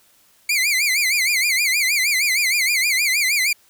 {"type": "tone with vibrato", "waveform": "sawtooth", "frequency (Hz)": 2217, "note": "C#7", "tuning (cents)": 0, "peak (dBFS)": -13, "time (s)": [0.49, 3.53], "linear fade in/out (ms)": 5, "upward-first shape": "sine", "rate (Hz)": 6.4, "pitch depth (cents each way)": 170, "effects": ["white hiss -56 dBFS RMS until 3.69 s"]}